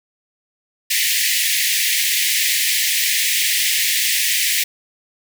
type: high-pass noise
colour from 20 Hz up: pink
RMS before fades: -18 dBFS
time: 0.9-4.64 s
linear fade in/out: 10 ms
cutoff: 1800 Hz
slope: 96 dB/octave
effects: none